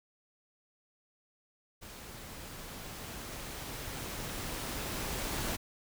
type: noise with level ramp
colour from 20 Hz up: pink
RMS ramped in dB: -48 to -35 dBFS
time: 1.81-5.57 s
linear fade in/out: 20 ms
effects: none